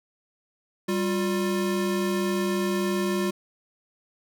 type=tone pair together; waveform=square; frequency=196 / 354.5 Hz; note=G3 / F4; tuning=0 / +26 cents; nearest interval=minor seventh; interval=1026 cents; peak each=-27 / -27 dBFS; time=0.88-3.31 s; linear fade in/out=10 ms; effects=none